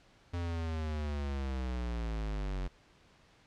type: linear sweep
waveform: square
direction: down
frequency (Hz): 87.5 to 45.03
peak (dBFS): -34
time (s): 0.33-2.68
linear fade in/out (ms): 10
effects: pink hiss -63 dBFS RMS until 3.46 s + low-pass 5000 Hz 12 dB/octave